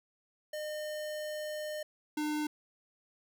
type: tone pair in turn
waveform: square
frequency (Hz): 608 / 301.6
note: D#5 / D4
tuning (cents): -40 / +46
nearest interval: octave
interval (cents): 1214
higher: first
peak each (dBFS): -37 / -32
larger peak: second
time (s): 0.53-1.83 / 2.17-2.47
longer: first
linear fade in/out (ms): 5
effects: none